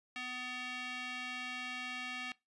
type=tone with band-pass filter; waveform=square; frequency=250.9 Hz; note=B3; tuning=28 cents sharp; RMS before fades=-42 dBFS; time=0.16-2.32 s; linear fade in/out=0 ms; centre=2500 Hz; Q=2.1; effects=noise-tail reverb RT60 0.2 s tail -21 dB re dry + resampled to 24000 Hz